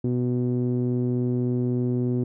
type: tone with low-pass filter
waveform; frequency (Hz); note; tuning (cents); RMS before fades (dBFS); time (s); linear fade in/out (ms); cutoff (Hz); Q
sawtooth; 123.47; B2; 0; -24; 0.04-2.24; 5; 320; 3.4
effects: none